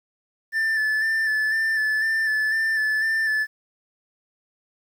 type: tone with vibrato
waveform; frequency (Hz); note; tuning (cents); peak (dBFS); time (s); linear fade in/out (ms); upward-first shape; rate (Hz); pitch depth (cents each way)
triangle; 1760; A6; 0; -18; 0.52-3.47; 50; square; 2; 23
effects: 9-bit